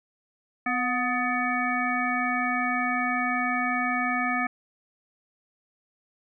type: harmonic tone with a mistuned harmonic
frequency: 250.3 Hz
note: B3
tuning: 23 cents sharp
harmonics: 1 / 3 / 5 / 7 / 9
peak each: -30 / -30 / -30 / -30 / -30 dBFS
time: 0.66-4.47 s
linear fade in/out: 5 ms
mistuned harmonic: 3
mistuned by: -53 cents
effects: none